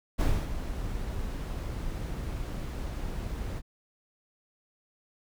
brown noise with ADSR envelope, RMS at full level -24 dBFS, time 0.18-3.62 s, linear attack 25 ms, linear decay 270 ms, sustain -10 dB, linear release 46 ms, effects none

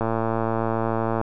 click train, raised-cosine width 1 ms, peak -10 dBFS, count 137, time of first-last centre 0.01-1.214 s, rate 113 Hz, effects none

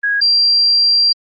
sine tone pair in turn, 1651 / 4736 Hz, G#6 / D8, -11 / +14 cents, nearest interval octave + tritone, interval 1825 cents, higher second, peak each -13 / -9 dBFS, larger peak second, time 0.03-0.21 / 0.21-1.13 s, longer second, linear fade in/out 10 ms, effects Opus 32 kbps

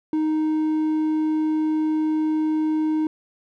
sine tone with hard clipping, 311.1 Hz, D#4, in tune, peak -20 dBFS, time 0.13-3.07 s, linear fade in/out 2 ms, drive 3 dB, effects none

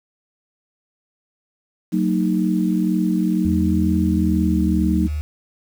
sine chord, D# minor, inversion first, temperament equal with one note detuned, 185 / 227.1 / 311.1 Hz, F#3 / A#3 / D#4, 0 / -45 / 0 cents, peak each -19 / -22 / -21 dBFS, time 1.92-5.08 s, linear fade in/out 20 ms
sine tone with pitch glide, 83.7 to 75.43 Hz, E2 to D2, +27 to +47 cents, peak -21 dBFS, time 3.45-5.21 s, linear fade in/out 0 ms, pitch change -180 cents, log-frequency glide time 4.03-4.85 s
effects 7-bit

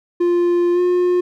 triangle tone with pitch glide, 349.2 to 357.6 Hz, F4 to F4, 0 to +41 cents, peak -11 dBFS, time 0.2-1.21 s, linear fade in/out 10 ms, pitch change +41 cents, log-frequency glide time 0.73-0.8 s, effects none

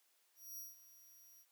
5% pulse tone with ADSR envelope, 5740 Hz, F8, 47 cents sharp, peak -40 dBFS, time 0.35-1.46 s, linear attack 230 ms, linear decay 170 ms, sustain -15 dB, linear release 56 ms, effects white hiss -75 dBFS RMS until 1.51 s + high-pass 400 Hz 12 dB/octave

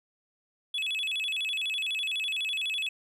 triangle tone with vibrato, 2960 Hz, F#7, in tune, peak -27 dBFS, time 0.74-2.89 s, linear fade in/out 5 ms, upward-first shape square, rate 12 Hz, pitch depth 240 cents each way, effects none

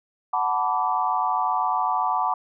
sine chord, B minor seventh, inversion second, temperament equal with one note detuned, 740 / 880 / 987.8 / 1161.8 Hz, F#5 / A5 / B5 / D6, 0 / 0 / 0 / -19 cents, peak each -26 dBFS, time 0.33-2.34 s, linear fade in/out 5 ms, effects none

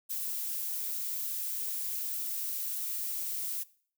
violet noise with high-pass filter sweep, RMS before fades -35 dBFS, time 0.09-3.64 s, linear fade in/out 20 ms, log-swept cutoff 540 to 830 Hz, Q 0.7, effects noise-tail reverb RT60 0.5 s tail -20 dB re dry

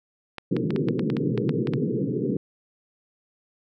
clicks, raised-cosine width 0.3 ms, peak -17 dBFS, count 12, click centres 0.383 / 0.566 / 0.706 / 0.762 / 0.886 / 0.994 / 1.101 / 1.168 / 1.377 / 1.493 / 1.672 / 1.736 s
pink band-pass noise, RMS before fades -25 dBFS, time 0.51-2.37 s, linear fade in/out 5 ms, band 120 to 480 Hz, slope 96 dB/octave
effects none

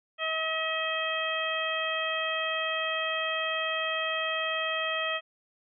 harmonic tone, 639 Hz, D#5, 46 cents sharp, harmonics 1 / 2 / 3 / 4 / 5, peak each -34 / -34 / -34 / -34 / -34 dBFS, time 0.18-5.21 s, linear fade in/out 50 ms, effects none

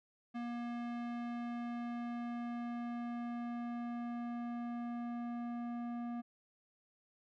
square tone with low-pass filter sweep, 238.2 Hz, A#3, 38 cents sharp, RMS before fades -41 dBFS, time 0.34-6.22 s, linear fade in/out 20 ms, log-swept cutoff 2400 to 1100 Hz, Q 0.73, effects none

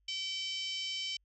harmonic tone with a mistuned harmonic, 767 Hz, G5, 38 cents flat, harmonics 3 / 4 / 5 / 6 / 7 / 8 / 9 / 10, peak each -44 / -37 / -48 / -45 / -43 / -52 / -56 / -56 dBFS, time 0.08-1.17 s, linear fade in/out 5 ms, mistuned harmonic 5, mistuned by +23 cents, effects added 50 Hz sine -70 dBFS peak until 1.24 s

